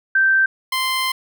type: tone pair in turn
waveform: sine / 15% pulse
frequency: 1561 / 1041.8 Hz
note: G6 / C6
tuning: -8 / -8 cents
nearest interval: perfect fifth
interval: 700 cents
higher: first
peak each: -12 / -12 dBFS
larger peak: neither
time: 0.15-0.46 / 0.72-1.12 s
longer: second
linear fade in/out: 5 ms
effects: none